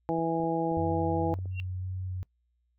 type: harmonic tone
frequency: 164.81 Hz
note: E3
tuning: in tune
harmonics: 1 / 2 / 3 / 4 / 5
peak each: -34 / -30 / -32 / -35 / -32 dBFS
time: 0.09-1.34 s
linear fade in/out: 0 ms
type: clicks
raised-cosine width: 2 ms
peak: -34 dBFS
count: 9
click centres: 0.188 / 0.401 / 0.438 / 0.716 / 0.772 / 0.912 / 1.217 / 1.388 / 1.457 s
type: tone with vibrato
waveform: sine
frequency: 92.5 Hz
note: F#2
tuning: in tune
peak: -32 dBFS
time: 0.77-2.23 s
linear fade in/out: 0 ms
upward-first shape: square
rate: 1.9 Hz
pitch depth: 9 cents each way
type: tone with exponential growth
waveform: sine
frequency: 2751 Hz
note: F7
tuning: 27 cents flat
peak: -32 dBFS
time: 1.51-1.6 s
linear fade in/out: 0 ms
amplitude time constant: 19 ms
effects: noise-tail reverb RT60 0.1 s tail -22 dB re dry + added 60 Hz sine -70 dBFS peak until 2.78 s